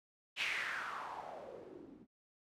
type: noise with low-pass filter sweep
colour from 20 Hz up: blue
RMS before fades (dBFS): -43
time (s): 0.36-2.07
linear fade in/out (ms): 50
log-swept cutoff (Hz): 2800 to 230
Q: 4.3
effects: none